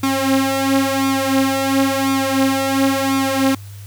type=tone with flanger; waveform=sawtooth; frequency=269.8 Hz; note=C#4; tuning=47 cents flat; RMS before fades=-17 dBFS; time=0.03-3.55 s; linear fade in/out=5 ms; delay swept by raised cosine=0.84 to 5.24 ms; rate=0.96 Hz; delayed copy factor=+0.7; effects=added 100 Hz sine -32 dBFS peak until 3.86 s + white hiss -45 dBFS RMS until 3.86 s